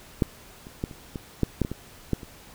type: clicks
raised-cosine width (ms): 3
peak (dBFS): -7 / -28 / -14 / -27 / -19 / -8 / -9 / -16 / -18 / -10 / -27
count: 11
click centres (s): 0.222 / 0.669 / 0.839 / 0.912 / 1.158 / 1.433 / 1.617 / 1.649 / 1.716 / 2.133 / 2.232
effects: pink hiss -49 dBFS RMS until 2.54 s